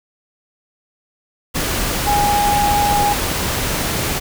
sine tone in noise, 822 Hz, G#5, 18 cents flat, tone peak -14 dBFS, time 2.06-3.14 s, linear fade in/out 20 ms, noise pink, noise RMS -20 dBFS, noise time 1.54-4.2 s, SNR +3 dB, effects none

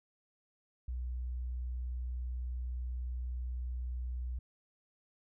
sine tone, 61.74 Hz, B1, in tune, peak -35 dBFS, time 0.88-4.39 s, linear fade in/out 5 ms, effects none

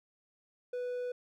triangle tone, 493.9 Hz, B4, in tune, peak -32 dBFS, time 0.73-1.12 s, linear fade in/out 5 ms, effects none

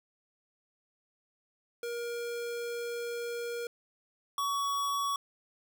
square tone pair in turn, 473.2 / 1125.5 Hz, A#4 / C#6, +26 / +26 cents, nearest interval octave + minor third, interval 1500 cents, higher second, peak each -35 / -30 dBFS, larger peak second, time 1.83-3.67 / 4.38-5.16 s, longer first, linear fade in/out 2 ms, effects none

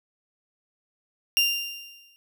30% pulse tone with exponential decay, 2789 Hz, F7, 3 cents flat, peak -14 dBFS, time 1.37-2.16 s, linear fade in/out 0 ms, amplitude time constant 170 ms, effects none

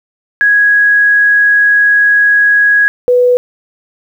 sine tone pair in turn, 1661.2 / 493.9 Hz, G#6 / B4, 0 / 0 cents, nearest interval octave + major sixth, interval 2100 cents, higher first, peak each -5 dBFS, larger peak neither, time 0.41-2.88 / 3.08-3.37 s, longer first, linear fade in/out 0 ms, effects 7-bit

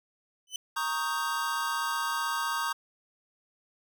25% pulse tone with exponential growth, 3016 Hz, F#7, 32 cents sharp, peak -25 dBFS, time 0.47-0.56 s, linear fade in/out 2 ms, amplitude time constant 18 ms
square chord, Eb dominant seventh, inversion second, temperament equal, 932.3 / 1108.7 / 1244.5 / 1568 Hz, Bb5 / Db6 / Eb6 / G6, 0 / 0 / 0 / 0 cents, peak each -35 dBFS, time 0.76-2.73 s, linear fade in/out 10 ms
effects none

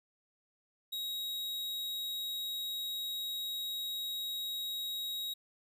45% pulse tone, 3804 Hz, A#7, 34 cents sharp, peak -36 dBFS, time 0.92-5.34 s, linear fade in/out 10 ms, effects none

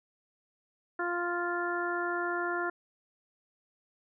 harmonic tone, 349.2 Hz, F4, in tune, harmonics 1 / 2 / 3 / 4 / 5, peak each -34 / -37 / -38 / -34 / -39 dBFS, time 0.99-2.7 s, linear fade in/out 5 ms, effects none

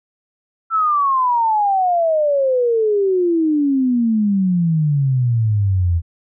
sine exponential sweep, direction down, 1342 to 82 Hz, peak -13 dBFS, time 0.7-6.02 s, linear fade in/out 50 ms, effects none

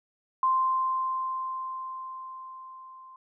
sine tone with level ramp, 1044 Hz, C6, 4 cents flat, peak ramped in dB -20 to -46 dBFS, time 0.43-3.16 s, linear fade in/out 2 ms, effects none

